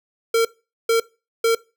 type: tone bursts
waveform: square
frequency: 456.8 Hz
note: A#4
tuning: 35 cents flat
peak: -15 dBFS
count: 3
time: 0.34-1.55 s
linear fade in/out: 5 ms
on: 110 ms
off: 440 ms
effects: noise-tail reverb RT60 0.3 s tail -21 dB re dry